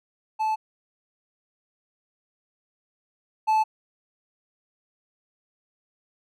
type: tone pair in turn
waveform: triangle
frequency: 871 / 871 Hz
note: A5 / A5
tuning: -18 / -18 cents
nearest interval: unison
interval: 0 cents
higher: neither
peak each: -20 / -16 dBFS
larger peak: second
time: 0.39-0.56 / 3.47-3.64 s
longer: neither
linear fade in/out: 20 ms
effects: none